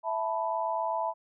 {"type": "chord", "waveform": "sine", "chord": "E suspended fourth", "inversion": "none", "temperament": "equal", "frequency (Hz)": [659.3, 880, 987.8], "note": ["E5", "A5", "B5"], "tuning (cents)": [0, 0, 0], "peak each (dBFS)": -32, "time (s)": [0.03, 1.14], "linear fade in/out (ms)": 50, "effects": []}